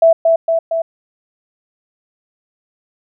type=tone with echo; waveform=sine; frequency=659.3 Hz; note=E5; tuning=in tune; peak=-5 dBFS; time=0.02-0.13 s; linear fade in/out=5 ms; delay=230 ms; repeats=3; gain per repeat=-3 dB; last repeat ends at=0.82 s; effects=none